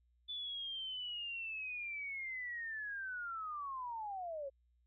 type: linear sweep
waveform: sine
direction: down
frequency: 3497 to 530 Hz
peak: -40 dBFS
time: 0.28-4.5 s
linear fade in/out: 20 ms
effects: added 60 Hz sine -70 dBFS peak until 4.86 s